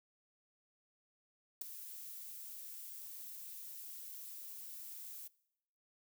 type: noise with ADSR envelope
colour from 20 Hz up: violet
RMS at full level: -36 dBFS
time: 1.61-5.28 s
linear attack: 6 ms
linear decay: 6 ms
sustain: -13 dB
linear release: 10 ms
effects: noise-tail reverb RT60 0.8 s tail -22 dB re dry